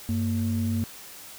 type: tone pair together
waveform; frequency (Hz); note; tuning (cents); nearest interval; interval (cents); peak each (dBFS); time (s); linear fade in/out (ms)
sine; 96.4 / 229.3; G2 / A#3; -28 / -28; octave + minor third; 1500; -25; 0.09-0.84; 0
effects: tanh soft clip ceiling -18 dBFS + white hiss -44 dBFS RMS until 1.38 s